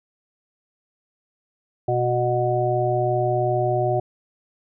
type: harmonic tone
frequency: 122.6 Hz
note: B2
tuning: 12 cents flat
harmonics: 1 / 3 / 5 / 6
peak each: -24 / -24 / -24 / -24 dBFS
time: 1.88-4 s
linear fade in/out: 5 ms
effects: none